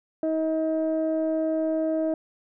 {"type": "tone pair together", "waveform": "sine", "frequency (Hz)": [318.1, 635], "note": ["D#4", "D#5"], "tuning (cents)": [38, 35], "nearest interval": "octave", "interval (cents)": 1197, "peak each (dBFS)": -24, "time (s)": [0.23, 2.14], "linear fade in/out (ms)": 2, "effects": ["tanh soft clip ceiling -17 dBFS"]}